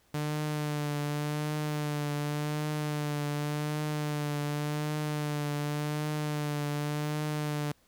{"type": "tone with vibrato", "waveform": "sawtooth", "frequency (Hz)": 148.9, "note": "D3", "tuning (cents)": 24, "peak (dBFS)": -26, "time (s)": [0.14, 7.72], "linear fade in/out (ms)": 5, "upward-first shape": "triangle", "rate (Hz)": 0.88, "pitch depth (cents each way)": 33, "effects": ["pink hiss -66 dBFS RMS until 7.87 s"]}